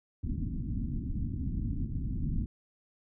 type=low-pass noise; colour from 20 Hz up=pink; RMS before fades=-33 dBFS; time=0.23-2.46 s; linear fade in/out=2 ms; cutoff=280 Hz; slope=48 dB/octave; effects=none